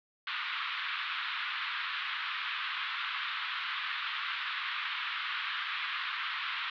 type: band-pass noise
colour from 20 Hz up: pink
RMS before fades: -36 dBFS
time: 0.27-6.7 s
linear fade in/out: 2 ms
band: 1100 to 3800 Hz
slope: 48 dB/octave
effects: none

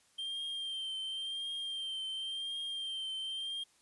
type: tone with vibrato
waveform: triangle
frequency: 3164 Hz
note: G7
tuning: 15 cents sharp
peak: -35 dBFS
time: 0.18-3.64 s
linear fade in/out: 10 ms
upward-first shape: triangle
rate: 0.93 Hz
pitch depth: 38 cents each way
effects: white hiss -68 dBFS RMS until 3.81 s + resampled to 24000 Hz

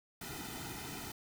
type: noise with comb filter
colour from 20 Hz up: pink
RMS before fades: -44 dBFS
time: 0.21-1.12 s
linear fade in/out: 5 ms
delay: 1.8 ms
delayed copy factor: -0.85
effects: none

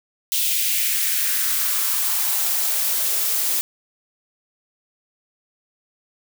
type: noise with high-pass filter sweep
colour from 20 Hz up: blue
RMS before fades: -21 dBFS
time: 0.32-3.61 s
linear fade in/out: 0 ms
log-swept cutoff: 3100 to 320 Hz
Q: 2.2
effects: none

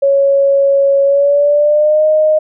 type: tone with pitch glide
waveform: sine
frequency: 554.4 to 618.7 Hz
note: C#5 to D#5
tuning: 0 to -10 cents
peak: -7 dBFS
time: 0.02-2.39 s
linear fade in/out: 10 ms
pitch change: +190 cents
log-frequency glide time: 1.04-2.06 s
effects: none

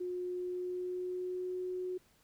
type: tone with pitch glide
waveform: sine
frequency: 360 to 365.9 Hz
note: F#4 to F#4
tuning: -47 to -19 cents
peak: -35 dBFS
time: 0-1.98 s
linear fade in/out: 10 ms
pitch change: +28 cents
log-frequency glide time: 0.34-1.57 s
effects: pink hiss -68 dBFS RMS until 2.23 s

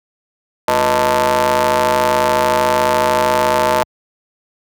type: ring-modulated tone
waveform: sawtooth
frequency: 132.2 Hz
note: C3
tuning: 18 cents sharp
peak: -5 dBFS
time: 0.68-3.83 s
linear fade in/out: 0 ms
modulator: 754 Hz
effects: high-pass 80 Hz 12 dB/octave

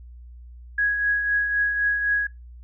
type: tone with tremolo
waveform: sine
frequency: 1661.2 Hz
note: G#6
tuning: in tune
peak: -17 dBFS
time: 0.78-2.27 s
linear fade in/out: 5 ms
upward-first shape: triangle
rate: 3.9 Hz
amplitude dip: 50%
effects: noise-tail reverb RT60 0.2 s tail -21 dB re dry + added 60 Hz sine -40 dBFS peak until 2.63 s

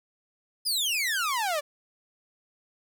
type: exponential sweep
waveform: sawtooth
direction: down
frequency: 5140 to 564 Hz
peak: -22 dBFS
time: 0.65-1.61 s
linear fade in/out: 20 ms
effects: none

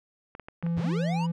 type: clicks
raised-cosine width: 0.5 ms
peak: -26 dBFS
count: 5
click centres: 0.351 / 0.397 / 0.485 / 0.626 / 0.665 s
type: tone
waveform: triangle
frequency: 168.8 Hz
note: E3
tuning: 41 cents sharp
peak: -23 dBFS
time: 0.63-1.32 s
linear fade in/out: 10 ms
type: linear sweep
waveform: square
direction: up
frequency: 51.91 to 1000 Hz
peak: -32 dBFS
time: 0.76-1.27 s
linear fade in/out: 20 ms
effects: low-pass 5000 Hz 12 dB/octave

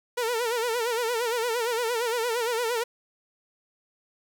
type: tone with vibrato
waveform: sawtooth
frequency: 469.1 Hz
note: A#4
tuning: 11 cents sharp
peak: -21 dBFS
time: 0.17-2.84 s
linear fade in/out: 10 ms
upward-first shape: sine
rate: 8.7 Hz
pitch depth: 100 cents each way
effects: none

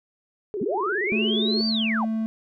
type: tone with vibrato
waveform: sine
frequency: 392.3 Hz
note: G4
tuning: 1 cent sharp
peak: -26 dBFS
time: 0.54-1.61 s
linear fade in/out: 0 ms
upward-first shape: square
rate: 17 Hz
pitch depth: 120 cents each way
type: linear two-way sweep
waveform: sine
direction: up then down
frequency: 164.81 to 4699 to 602 Hz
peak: -24 dBFS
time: 0.61-2.05 s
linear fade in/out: 5 ms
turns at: 1.67 s
type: tone with pitch glide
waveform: triangle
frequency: 220 to 221.7 Hz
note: A3 to A3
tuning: 0 to +13 cents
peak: -21 dBFS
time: 1.12-2.26 s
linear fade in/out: 0 ms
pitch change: +13 cents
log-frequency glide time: 1.4-1.84 s
effects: none

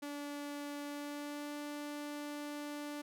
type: tone with pitch glide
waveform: sawtooth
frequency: 289 to 293.2 Hz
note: D4 to D4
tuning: -28 to -3 cents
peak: -37 dBFS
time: 0.02-3.02 s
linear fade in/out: 10 ms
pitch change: +25 cents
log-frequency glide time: 0.84-1.56 s
effects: none

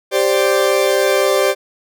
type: chord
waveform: 40% pulse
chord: G suspended fourth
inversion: none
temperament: equal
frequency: 392 / 523.3 / 587.3 Hz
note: G4 / C5 / D5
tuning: 0 / 0 / 0 cents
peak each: -16 dBFS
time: 0.11-1.55 s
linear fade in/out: 50 ms
effects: none

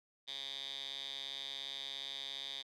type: tone with band-pass filter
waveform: 10% pulse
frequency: 137.2 Hz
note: C#3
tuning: 17 cents flat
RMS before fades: -44 dBFS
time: 0.27-2.63 s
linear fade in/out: 20 ms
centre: 3700 Hz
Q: 8.7
effects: none

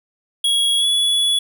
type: tone with pitch glide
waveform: square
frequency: 3322 to 3398 Hz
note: G#7 to G#7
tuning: 0 to +39 cents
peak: -15 dBFS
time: 0.44-1.39 s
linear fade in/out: 5 ms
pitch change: +39 cents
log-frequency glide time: 0.77-0.86 s
effects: none

